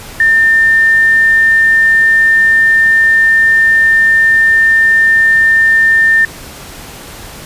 sine tone, 1800 Hz, A6, 39 cents sharp, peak -5 dBFS, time 0.2-6.25 s, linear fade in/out 2 ms, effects pink hiss -30 dBFS RMS until 7.45 s + resampled to 32000 Hz

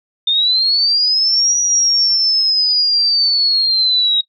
sine linear two-way sweep, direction up then down, 3600 to 5820 to 3797 Hz, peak -11 dBFS, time 0.27-4.21 s, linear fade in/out 5 ms, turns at 1.58 s, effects noise-tail reverb RT60 0.1 s tail -20 dB re dry

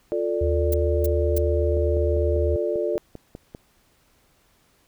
sine chord, D minor, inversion first, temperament just, 352.4 / 440.5 / 587.3 Hz, F4 / A4 / D5, +16 / +2 / 0 cents, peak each -26 dBFS, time 0.12-2.98 s, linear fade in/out 0 ms
sine tone, 77.2 Hz, D#2, 13 cents flat, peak -21 dBFS, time 0.41-2.56 s, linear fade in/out 5 ms
violet noise bursts, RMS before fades -29 dBFS, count 3, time 0.72-1.383 s, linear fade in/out 5 ms, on 21 ms, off 300 ms
click train, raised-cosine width 2 ms, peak -23 dBFS, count 10, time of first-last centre 1.77-3.549 s, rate 5.06 Hz
effects pink hiss -62 dBFS RMS until 4.87 s

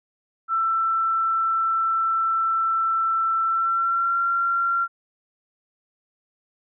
sine tone with pitch glide, 1335 to 1373.3 Hz, E6 to F6, +22 to -30 cents, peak -19 dBFS, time 0.48-4.88 s, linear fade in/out 50 ms, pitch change +48 cents, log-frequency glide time 3.44-4.19 s, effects none

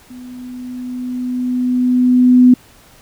sine tone with level ramp, 250 Hz, B3, 21 cents sharp, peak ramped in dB -31 to -3 dBFS, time 0.1-2.54 s, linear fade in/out 5 ms, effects pink hiss -46 dBFS RMS until 3.01 s

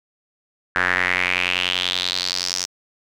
square tone with band-pass filter sweep, 45.25 Hz, F#1, 38 cents flat, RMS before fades -22 dBFS, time 0.75-2.66 s, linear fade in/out 10 ms, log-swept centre 1600 to 5800 Hz, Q 4.5, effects none

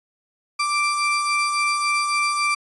35% pulse tone pair together, 1174.7 / 2353 Hz, D6 / D7, 0 / +3 cents, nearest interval octave, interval 1203 cents, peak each -19 / -22 dBFS, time 0.59-2.55 s, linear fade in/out 10 ms, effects resampled to 24000 Hz

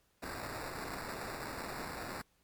violet noise with sample-and-hold, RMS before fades -42 dBFS, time 0.22-2.22 s, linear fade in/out 10 ms, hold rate 3150 Hz, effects pink hiss -73 dBFS RMS until 2.43 s + MP3 96 kbps

